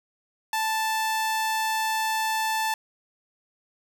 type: tone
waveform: sawtooth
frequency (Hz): 880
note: A5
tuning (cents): 0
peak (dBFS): -20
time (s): 0.53-2.74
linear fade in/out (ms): 2
effects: none